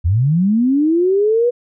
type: linear sweep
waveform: sine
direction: up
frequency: 76.4 to 493.9 Hz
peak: -11 dBFS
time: 0.04-1.51 s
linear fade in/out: 20 ms
effects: none